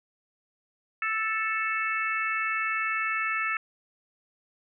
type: harmonic tone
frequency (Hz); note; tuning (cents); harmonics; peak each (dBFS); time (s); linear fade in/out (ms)
440; A4; 0; 3 / 4 / 5 / 6; -30 / -31 / -32 / -33; 1.02-3.57; 2
effects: none